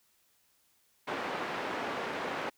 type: band-pass noise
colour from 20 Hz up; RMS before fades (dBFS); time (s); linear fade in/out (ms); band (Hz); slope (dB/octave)
pink; -36; 1.07-2.5; 10; 350 to 2100; 12
effects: white hiss -70 dBFS RMS until 2.57 s